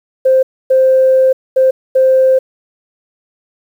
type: tone bursts at uneven times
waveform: sine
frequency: 523.3 Hz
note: C5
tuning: in tune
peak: -5 dBFS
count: 4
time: 0.25-0.43 / 0.7-1.33 / 1.56-1.71 / 1.95-2.39 s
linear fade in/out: 10 ms
effects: tanh soft clip ceiling -1 dBFS + 7-bit